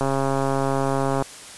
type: click train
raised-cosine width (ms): 1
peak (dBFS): -9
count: 166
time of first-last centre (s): 0.01-1.223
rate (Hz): 136
effects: white hiss -40 dBFS RMS until 1.57 s + resampled to 24000 Hz